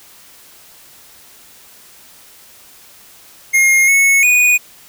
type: tone with pitch steps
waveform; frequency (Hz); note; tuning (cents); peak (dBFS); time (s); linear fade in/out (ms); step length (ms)
square; 2137 / 2201 / 2469; C7 / C#7 / D#7; +36 / -13 / -14; -9; 3.53-4.58; 20; 350
effects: white hiss -43 dBFS RMS until 4.88 s